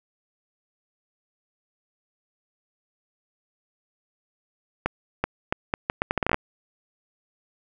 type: accelerating click train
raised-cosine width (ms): 0.5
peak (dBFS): -7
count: 14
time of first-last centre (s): 4.86-6.344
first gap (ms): 380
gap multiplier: 0.75
effects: none